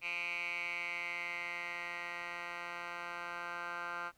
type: tone with band-pass filter sweep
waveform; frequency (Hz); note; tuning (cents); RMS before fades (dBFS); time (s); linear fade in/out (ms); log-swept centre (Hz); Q
10% pulse; 173.4; F3; -12; -41; 0.01-4.12; 50; 2400 to 1500; 8
effects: pink hiss -71 dBFS RMS until 4.17 s